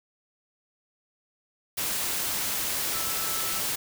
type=tone in noise; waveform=sine; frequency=1318.5 Hz; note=E6; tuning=in tune; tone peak=-39 dBFS; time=2.93-3.6 s; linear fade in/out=10 ms; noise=white; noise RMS=-29 dBFS; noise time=1.77-3.76 s; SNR=-13 dB; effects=none